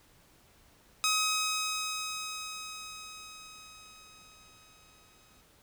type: tone with exponential decay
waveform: 10% pulse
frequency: 1267 Hz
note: D#6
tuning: 31 cents sharp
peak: -17 dBFS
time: 1.04-5.41 s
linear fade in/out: 0 ms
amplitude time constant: 950 ms
effects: pink hiss -62 dBFS RMS until 5.62 s